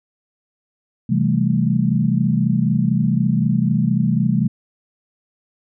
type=chord; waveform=sine; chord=A minor seventh; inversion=first; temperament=equal; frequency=130.81 / 164.81 / 196 / 220 Hz; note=C3 / E3 / G3 / A3; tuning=0 / 0 / 0 / 0 cents; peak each=-20 dBFS; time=1.09-4.48 s; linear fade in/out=10 ms; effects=none